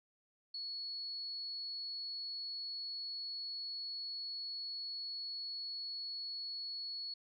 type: tone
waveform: sine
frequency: 4380 Hz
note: C#8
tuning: 22 cents flat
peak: -40 dBFS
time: 0.54-7.14 s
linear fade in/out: 5 ms
effects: none